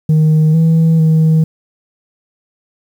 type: tone with pitch steps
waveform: sine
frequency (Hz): 155.8 / 162.6 / 158.9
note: D#3 / E3 / D#3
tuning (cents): +3 / -23 / +37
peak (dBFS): -4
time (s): 0.09-1.44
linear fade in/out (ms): 5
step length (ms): 450
effects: tanh soft clip ceiling -6 dBFS + 7-bit